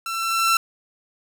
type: tone with level ramp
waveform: sawtooth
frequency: 1344 Hz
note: E6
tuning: 33 cents sharp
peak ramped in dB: -23 to -11 dBFS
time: 0.06-0.57 s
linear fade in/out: 2 ms
effects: none